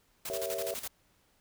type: noise with tremolo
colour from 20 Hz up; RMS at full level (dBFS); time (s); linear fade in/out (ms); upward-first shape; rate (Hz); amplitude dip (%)
white; -38; 0.25-0.88; 5; square; 12; 70
type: chord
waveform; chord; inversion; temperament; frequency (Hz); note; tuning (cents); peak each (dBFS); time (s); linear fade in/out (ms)
sine; G diminished seventh; none; equal; 392 / 466.2 / 554.4 / 659.3; G4 / Bb4 / Db5 / Fb5; 0 / 0 / 0 / 0; -41 / -40 / -38 / -37; 0.3-0.74; 0
effects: pink hiss -69 dBFS RMS until 1.4 s